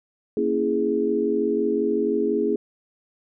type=chord; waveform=sine; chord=A# half-diminished seventh; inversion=none; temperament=equal; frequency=233.1 / 277.2 / 329.6 / 415.3 Hz; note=A#3 / C#4 / E4 / G#4; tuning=0 / 0 / 0 / 0 cents; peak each=-27 / -28 / -26 / -22 dBFS; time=0.37-2.56 s; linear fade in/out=2 ms; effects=none